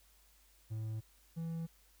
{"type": "tone pair in turn", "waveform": "triangle", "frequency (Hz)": [110, 164.81], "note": ["A2", "E3"], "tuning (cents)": [0, 0], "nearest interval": "perfect fifth", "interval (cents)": 700, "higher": "second", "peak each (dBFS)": [-35, -35], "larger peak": "neither", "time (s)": [[0.7, 1.01], [1.36, 1.67]], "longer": "neither", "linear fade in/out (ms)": 20, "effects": ["added 50 Hz sine -67 dBFS peak until 2 s", "white hiss -68 dBFS RMS until 2 s"]}